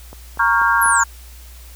click train, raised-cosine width 1 ms, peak -22 dBFS, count 4, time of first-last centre 0.13-0.86 s, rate 4.11 Hz
sine chord, G half-diminished seventh, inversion first, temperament equal with one note detuned, 932.3 / 1108.7 / 1396.9 / 1603.7 Hz, Bb5 / Db6 / F6 / G6, 0 / 0 / 0 / +39 cents, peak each -18 dBFS, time 0.39-1.04 s, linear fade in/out 10 ms
sine exponential sweep, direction down, 11840 to 6550 Hz, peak -18 dBFS, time 0.81-1.04 s, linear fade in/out 10 ms
effects added 60 Hz sine -37 dBFS peak until 1.75 s + white hiss -45 dBFS RMS until 1.75 s

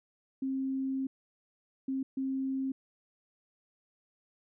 sine tone bursts at uneven times, 266.6 Hz, C4, 33 cents sharp, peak -30 dBFS, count 3, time 0.42-1.07 / 1.88-2.03 / 2.17-2.72 s, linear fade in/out 5 ms, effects none

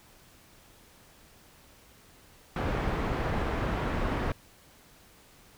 pink low-pass noise, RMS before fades -30 dBFS, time 2.56-4.32 s, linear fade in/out 2 ms, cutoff 1700 Hz, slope 12 dB/octave, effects pink hiss -57 dBFS RMS until 5.57 s

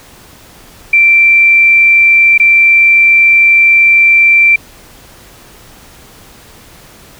sine tone with dropouts, 2349 Hz, D7, in tune, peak -3 dBFS, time 0.93-4.56 s, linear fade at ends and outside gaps 5 ms, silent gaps 2.379-2.398 s, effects pink hiss -38 dBFS RMS until 7.19 s

